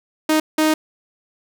sawtooth tone bursts at uneven times, 311.1 Hz, D#4, in tune, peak -10 dBFS, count 2, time 0.29-0.4 / 0.58-0.74 s, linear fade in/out 5 ms, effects none

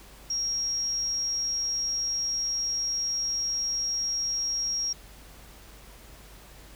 sine tone, 5600 Hz, F8, 4 cents sharp, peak -26 dBFS, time 0.3-4.93 s, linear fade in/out 5 ms, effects added 50 Hz sine -50 dBFS peak until 6.75 s + pink hiss -51 dBFS RMS until 6.75 s

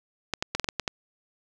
clicks, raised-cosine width 0.2 ms, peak -9 dBFS, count 8, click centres 0.337 / 0.425 / 0.55 / 0.597 / 0.644 / 0.688 / 0.797 / 0.878 s, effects none

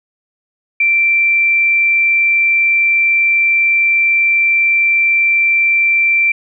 sine tone, 2349 Hz, D7, in tune, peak -9 dBFS, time 0.8-6.32 s, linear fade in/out 5 ms, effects none

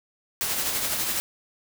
white noise with tremolo, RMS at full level -25 dBFS, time 0.41-1.2 s, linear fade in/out 0 ms, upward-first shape triangle, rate 12 Hz, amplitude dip 45%, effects none

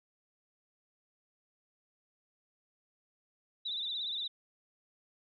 sine tone with vibrato, 3729 Hz, A#7, in tune, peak -34 dBFS, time 3.65-4.28 s, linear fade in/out 10 ms, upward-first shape sine, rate 17 Hz, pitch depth 100 cents each way, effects none

